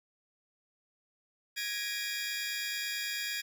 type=tone cluster; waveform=20% pulse; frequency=1659 / 1888 / 2354 / 2454 Hz; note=G#6 / A#6 / D7 / D#7; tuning=-2 / +22 / +3 / -25 cents; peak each=-32 / -36 / -37 / -35 dBFS; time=1.56-3.42 s; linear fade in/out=20 ms; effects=none